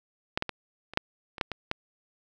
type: clicks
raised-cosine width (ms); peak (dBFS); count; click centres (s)
0.3; -10 / -12 / -16 / -25 / -6 / -23 / -9 / -17 / -12; 9; 0.375 / 0.424 / 0.493 / 0.936 / 0.974 / 1.382 / 1.412 / 1.517 / 1.714
effects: none